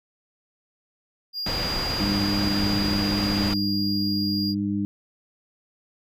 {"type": "tone", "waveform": "triangle", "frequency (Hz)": 4821, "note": "D8", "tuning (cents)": 45, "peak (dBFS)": -26, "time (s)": [1.33, 4.55], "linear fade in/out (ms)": 50}
{"type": "low-pass noise", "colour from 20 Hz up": "pink", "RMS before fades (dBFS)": -29, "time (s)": [1.46, 3.54], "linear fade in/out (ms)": 5, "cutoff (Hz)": 4600, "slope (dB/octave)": 12}
{"type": "harmonic tone", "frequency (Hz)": 100.8, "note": "G2", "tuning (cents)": 49, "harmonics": [1, 2, 3], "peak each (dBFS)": [-32, -25, -27], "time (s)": [2, 4.85], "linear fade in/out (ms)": 0}
{"effects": []}